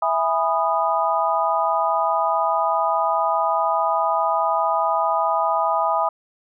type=chord; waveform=sine; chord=E major seventh; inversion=none; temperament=just; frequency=659.3 / 824.1 / 988.9 / 1236.1 Hz; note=E5 / G#5 / B5 / D#6; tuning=0 / -14 / +2 / -12 cents; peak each=-23 dBFS; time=0.02-6.09 s; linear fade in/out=5 ms; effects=none